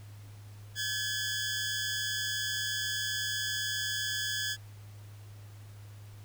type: tone pair together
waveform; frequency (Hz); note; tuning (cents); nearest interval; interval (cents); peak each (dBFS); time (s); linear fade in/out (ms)
15% pulse; 1569 / 1696.9; G6 / G#6; +1 / +37; minor second; 136; -31 / -26; 0.75-4.57; 50
effects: added 103 Hz sine -46 dBFS peak until 6.24 s + pink hiss -59 dBFS RMS until 6.24 s